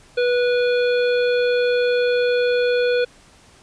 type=harmonic tone with a mistuned harmonic; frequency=490 Hz; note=B4; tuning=14 cents flat; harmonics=1 / 3 / 5 / 7 / 9; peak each=-16 / -26 / -30 / -33 / -35 dBFS; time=0.17-3.05 s; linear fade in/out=10 ms; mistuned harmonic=9; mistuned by=-62 cents; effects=pink hiss -50 dBFS RMS until 3.62 s + resampled to 22050 Hz